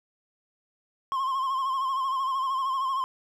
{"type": "tone with vibrato", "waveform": "triangle", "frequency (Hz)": 1064, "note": "C6", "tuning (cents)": 29, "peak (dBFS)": -23, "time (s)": [1.12, 3.04], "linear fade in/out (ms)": 0, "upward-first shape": "sine", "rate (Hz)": 13, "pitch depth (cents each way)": 59, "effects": []}